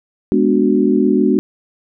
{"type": "chord", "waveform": "sine", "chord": "G# half-diminished seventh", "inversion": "none", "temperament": "equal", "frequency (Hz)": [207.7, 246.9, 293.7, 370], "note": ["G#3", "B3", "D4", "F#4"], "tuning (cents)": [0, 0, 0, 0], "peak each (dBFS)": -16, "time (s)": [0.32, 1.39], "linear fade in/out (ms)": 0, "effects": []}